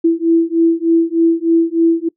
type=beating tone pair; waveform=sine; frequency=330 / 333.3 Hz; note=E4 / E4; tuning=+2 / +19 cents; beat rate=3.3 Hz; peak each=-13 dBFS; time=0.04-2.09 s; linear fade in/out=10 ms; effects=noise-tail reverb RT60 0.1 s tail -22 dB re dry